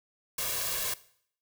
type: noise with comb filter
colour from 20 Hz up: white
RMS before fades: -32 dBFS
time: 0.38-0.94 s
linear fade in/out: 5 ms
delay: 1.8 ms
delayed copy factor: +0.7
effects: noise-tail reverb RT60 0.6 s tail -18 dB re dry